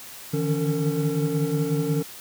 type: tone cluster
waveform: triangle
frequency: 147.7 / 153.3 / 164.1 / 281.1 / 451.7 Hz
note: D3 / D#3 / E3 / C#4 / A4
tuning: +10 / -25 / -8 / +24 / +45 cents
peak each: -26 dBFS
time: 0.33-2.03 s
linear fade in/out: 10 ms
effects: white hiss -41 dBFS RMS until 2.2 s + high-pass 60 Hz 12 dB/octave